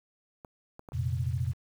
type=clicks; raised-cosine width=1 ms; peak=-31 dBFS; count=4; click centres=0.448 / 0.794 / 0.888 / 0.921 s
type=chord; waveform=sine; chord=F suspended fourth; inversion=none; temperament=equal; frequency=87.31 / 116.54 / 130.81 Hz; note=F2 / Bb2 / C3; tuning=0 / 0 / 0 cents; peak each=-32 dBFS; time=0.93-1.54 s; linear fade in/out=20 ms
effects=9-bit

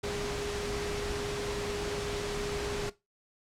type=tone in noise; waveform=sine; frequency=410 Hz; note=G#4; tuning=22 cents flat; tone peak=-36 dBFS; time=0.03-2.9 s; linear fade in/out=10 ms; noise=pink; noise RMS=-36 dBFS; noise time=0.03-2.9 s; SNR=-3 dB; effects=noise-tail reverb RT60 0.2 s tail -17 dB re dry + low-pass 7000 Hz 12 dB/octave

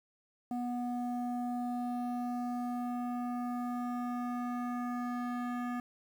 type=tone with low-pass filter sweep; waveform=square; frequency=244.2 Hz; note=B3; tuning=19 cents flat; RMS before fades=-36 dBFS; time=0.51-5.8 s; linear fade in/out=2 ms; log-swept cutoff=680 to 1500 Hz; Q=2; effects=10-bit

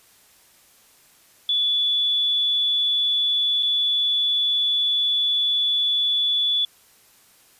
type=tone with dropouts; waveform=sine; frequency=3442 Hz; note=A7; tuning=39 cents flat; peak=-18 dBFS; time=1.49-6.65 s; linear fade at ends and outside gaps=2 ms; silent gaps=3.626-3.63 s; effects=white hiss -55 dBFS RMS until 7.59 s + resampled to 32000 Hz

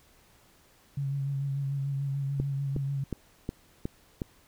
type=tone with vibrato; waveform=sine; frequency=138.59 Hz; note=C#3; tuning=in tune; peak=-28 dBFS; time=0.97-3.04 s; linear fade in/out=5 ms; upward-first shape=sine; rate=6.8 Hz; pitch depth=28 cents each way
type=click train; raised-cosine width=3 ms; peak=-18 dBFS; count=6; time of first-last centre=2.4-4.218 s; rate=2.75 Hz
effects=pink hiss -61 dBFS RMS until 4.47 s

